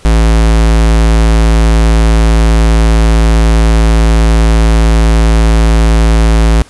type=tone; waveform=square; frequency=55.3 Hz; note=A1; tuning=9 cents sharp; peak=-5 dBFS; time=0.05-6.62 s; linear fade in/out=0 ms; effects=pink hiss -39 dBFS RMS until 6.69 s + resampled to 24000 Hz